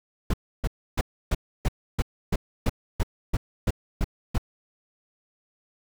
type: noise bursts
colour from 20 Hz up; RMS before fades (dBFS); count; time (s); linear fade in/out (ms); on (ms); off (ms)
brown; -22; 13; 0.3-4.381; 5; 37; 300
effects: none